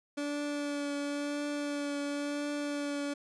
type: tone with vibrato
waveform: 30% pulse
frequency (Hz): 288.8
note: D4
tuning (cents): -29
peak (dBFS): -30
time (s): 0.17-3.14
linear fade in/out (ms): 10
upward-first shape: triangle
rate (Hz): 0.96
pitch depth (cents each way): 19
effects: resampled to 22050 Hz